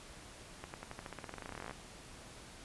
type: accelerating click train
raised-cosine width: 0.5 ms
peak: -28 dBFS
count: 25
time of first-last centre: 0.64-1.71 s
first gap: 99 ms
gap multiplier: 0.92
effects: pink hiss -53 dBFS RMS until 2.64 s + resampled to 24000 Hz

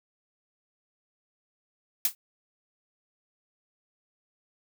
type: noise with exponential decay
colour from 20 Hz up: blue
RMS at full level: -19 dBFS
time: 2.05-2.15 s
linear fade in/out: 2 ms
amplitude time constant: 20 ms
effects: none

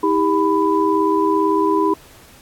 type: tone cluster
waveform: sine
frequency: 320.9 / 398.8 / 996 Hz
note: E4 / G4 / B5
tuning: -46 / +30 / +14 cents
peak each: -18 dBFS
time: 0.03-1.94 s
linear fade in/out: 5 ms
effects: pink hiss -46 dBFS RMS until 2.41 s + AAC 64 kbps

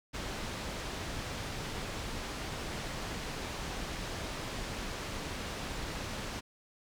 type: low-pass noise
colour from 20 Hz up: pink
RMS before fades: -39 dBFS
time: 0.13-6.41 s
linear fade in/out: 20 ms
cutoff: 6300 Hz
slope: 12 dB/octave
effects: none

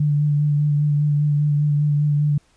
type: tone with vibrato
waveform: sine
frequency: 147.3 Hz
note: D3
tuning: 6 cents sharp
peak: -15 dBFS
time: 0-2.38 s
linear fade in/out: 5 ms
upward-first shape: sine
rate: 5 Hz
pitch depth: 21 cents each way
effects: pink hiss -60 dBFS RMS until 2.56 s + resampled to 22050 Hz

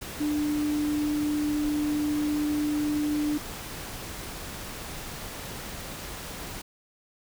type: tone in noise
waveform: sine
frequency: 297.7 Hz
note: D4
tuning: 24 cents sharp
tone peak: -24 dBFS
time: 0.2-3.38 s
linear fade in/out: 10 ms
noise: pink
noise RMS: -38 dBFS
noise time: 0.01-6.62 s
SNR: +11 dB
effects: none

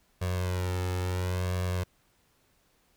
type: tone with flanger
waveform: sawtooth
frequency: 91 Hz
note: F#2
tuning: 28 cents flat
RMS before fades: -30 dBFS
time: 0.21-1.84 s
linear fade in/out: 10 ms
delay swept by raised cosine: 1.8 to 2.3 ms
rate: 0.72 Hz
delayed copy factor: +0.95
effects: pink hiss -68 dBFS RMS until 2.96 s

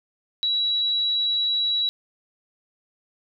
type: tone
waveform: sine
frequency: 3903 Hz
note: B7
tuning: 21 cents flat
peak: -20 dBFS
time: 0.43-1.89 s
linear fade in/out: 0 ms
effects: none

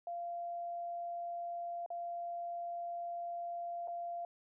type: tone with dropouts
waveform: sine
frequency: 691 Hz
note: F5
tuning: 19 cents flat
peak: -38 dBFS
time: 0.07-4.25 s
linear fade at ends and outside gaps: 2 ms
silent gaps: 1.862-1.903 / 3.875-3.881 s
effects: none

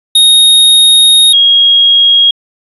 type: tone pair in turn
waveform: square / sine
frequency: 3729 / 3279 Hz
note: A#7 / G#7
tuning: 0 / -23 cents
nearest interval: major second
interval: 223 cents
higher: first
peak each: -3 dBFS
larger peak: neither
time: 0.15-1.33 / 1.33-2.31 s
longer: first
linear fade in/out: 5 ms
effects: resampled to 32000 Hz

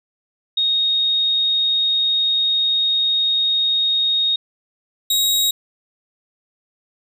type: tone pair in turn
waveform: sine / sawtooth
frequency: 3729 / 3801 Hz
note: A#7 / A#7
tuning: 0 / +33 cents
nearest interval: unison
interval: 33 cents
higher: second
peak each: -15 / -12 dBFS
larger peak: second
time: 0.57-4.36 / 5.1-5.51 s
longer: first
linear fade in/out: 5 ms
effects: none

